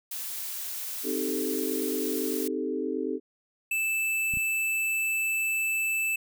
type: noise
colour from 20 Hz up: blue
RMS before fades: -35 dBFS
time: 0.11-2.48 s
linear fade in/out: 5 ms
type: chord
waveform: sine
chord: A half-diminished seventh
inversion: first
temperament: equal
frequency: 261.6 / 311.1 / 392 / 440 Hz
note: C4 / Eb4 / G4 / A4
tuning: 0 / 0 / 0 / 0 cents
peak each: -33 dBFS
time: 1.03-3.2 s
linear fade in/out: 50 ms
type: tone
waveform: square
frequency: 2637 Hz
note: E7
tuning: in tune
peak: -26 dBFS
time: 3.71-6.16 s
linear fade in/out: 5 ms
type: clicks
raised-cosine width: 5 ms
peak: -26 dBFS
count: 2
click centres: 4.338 / 4.372 s
effects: none